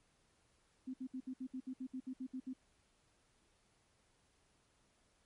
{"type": "tone bursts", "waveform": "sine", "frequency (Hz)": 258.7, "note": "C4", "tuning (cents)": -19, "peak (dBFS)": -40, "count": 13, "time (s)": [0.87, 2.535], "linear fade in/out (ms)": 10, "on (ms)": 69, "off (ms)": 64, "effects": ["pink hiss -74 dBFS RMS until 5.25 s", "MP3 48 kbps"]}